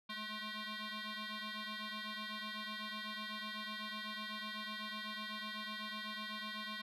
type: tone with frequency modulation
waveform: sine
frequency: 1066 Hz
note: C6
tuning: 32 cents sharp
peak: -39 dBFS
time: 0.09-6.82 s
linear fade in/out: 10 ms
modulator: 428 Hz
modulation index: 7.2
effects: tanh soft clip ceiling -40 dBFS